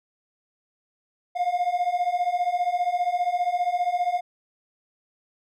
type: beating tone pair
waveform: triangle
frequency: 702 / 717 Hz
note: F5 / F5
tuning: +9 / +45 cents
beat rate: 15 Hz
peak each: -24 / -22 dBFS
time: 1.35-4.21 s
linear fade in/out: 20 ms
effects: none